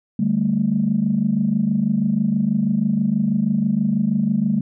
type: chord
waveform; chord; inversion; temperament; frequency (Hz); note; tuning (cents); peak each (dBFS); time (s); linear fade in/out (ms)
sine; D suspended fourth; none; equal with one note detuned; 146.83 / 196 / 222.2; D3 / G3 / A3; 0 / 0 / +17; -25 / -19 / -19; 0.19-4.61; 5
effects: tanh soft clip ceiling -7 dBFS